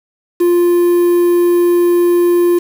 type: tone with quantisation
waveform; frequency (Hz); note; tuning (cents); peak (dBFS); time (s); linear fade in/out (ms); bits
triangle; 349.2; F4; 0; -6; 0.4-2.59; 10; 5
effects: none